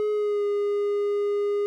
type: tone with pitch glide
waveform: triangle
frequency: 421.9 to 409.2 Hz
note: G#4 to G#4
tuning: +27 to -26 cents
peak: -20 dBFS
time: 0-1.66 s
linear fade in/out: 0 ms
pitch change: -53 cents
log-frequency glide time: 0.11-0.44 s
effects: none